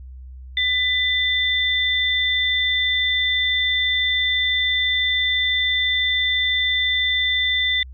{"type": "tone pair together", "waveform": "sine", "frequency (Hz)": [2000, 3554], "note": ["B6", "A7"], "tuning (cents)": [21, 17], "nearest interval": "minor seventh", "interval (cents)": 996, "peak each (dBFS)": -20, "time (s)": [0.57, 7.83], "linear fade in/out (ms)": 2, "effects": ["added 64 Hz sine -35 dBFS peak until 7.93 s"]}